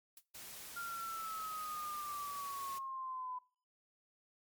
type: noise with exponential decay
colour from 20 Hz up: blue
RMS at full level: -49 dBFS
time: 0.17-0.24 s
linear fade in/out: 2 ms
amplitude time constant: 15 ms
type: noise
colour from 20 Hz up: white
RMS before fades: -50 dBFS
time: 0.34-2.79 s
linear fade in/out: 10 ms
type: exponential sweep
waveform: sine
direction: down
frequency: 1396.9 to 1000 Hz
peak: -40 dBFS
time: 0.76-3.39 s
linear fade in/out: 10 ms
effects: noise-tail reverb RT60 0.4 s tail -22 dB re dry + MP3 96 kbps